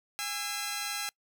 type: tone cluster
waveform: 10% pulse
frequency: 818 / 1329 / 2056 Hz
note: G#5 / E6 / C7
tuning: -26 / +14 / -31 cents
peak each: -29 dBFS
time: 0.19-1.09 s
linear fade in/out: 0 ms
effects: noise-tail reverb RT60 0.1 s tail -25 dB re dry